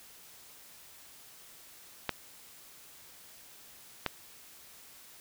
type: clicks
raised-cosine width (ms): 0.3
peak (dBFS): -13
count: 2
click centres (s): 2.093 / 4.063
effects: white hiss -54 dBFS RMS until 5.2 s